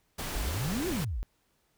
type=noise; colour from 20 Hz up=pink; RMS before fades=-36 dBFS; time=0.18-1.05 s; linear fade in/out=10 ms
type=exponential two-way sweep; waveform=sine; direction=up then down; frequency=38.85 to 391 to 38.85 Hz; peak=-30 dBFS; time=0.35-1.23 s; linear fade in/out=0 ms; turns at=0.88 s
effects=pink hiss -72 dBFS RMS until 1.77 s